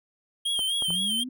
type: tone with vibrato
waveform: square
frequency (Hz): 3200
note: G7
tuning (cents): +35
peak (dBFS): -25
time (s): 0.45-1.24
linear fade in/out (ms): 10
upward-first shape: sine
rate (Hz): 3.9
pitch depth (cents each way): 69
type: clicks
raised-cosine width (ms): 1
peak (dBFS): -24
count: 3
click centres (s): 0.592 / 0.823 / 0.905
type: exponential sweep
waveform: sine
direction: up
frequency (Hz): 166.2 to 261.6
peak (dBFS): -33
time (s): 0.88-1.29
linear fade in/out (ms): 5
effects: none